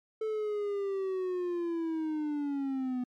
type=linear sweep; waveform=triangle; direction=down; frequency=440 to 246.9 Hz; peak=-28 dBFS; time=0.21-3.04 s; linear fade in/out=5 ms; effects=MP3 64 kbps